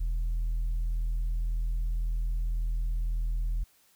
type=tone with tanh clipping; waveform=sine; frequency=40.92 Hz; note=E1; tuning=12 cents flat; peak=-27 dBFS; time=0-3.64 s; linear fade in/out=10 ms; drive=2 dB; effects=white hiss -64 dBFS RMS until 3.95 s